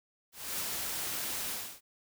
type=noise with ADSR envelope; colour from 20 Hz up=white; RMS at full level=-34 dBFS; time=0.32-1.81 s; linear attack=280 ms; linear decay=25 ms; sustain=-2 dB; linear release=310 ms; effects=none